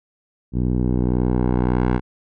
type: tone with low-pass filter sweep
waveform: 10% pulse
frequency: 61.74 Hz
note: B1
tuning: in tune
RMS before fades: -19 dBFS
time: 0.52-2.01 s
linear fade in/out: 50 ms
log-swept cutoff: 240 to 1600 Hz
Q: 0.76
effects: none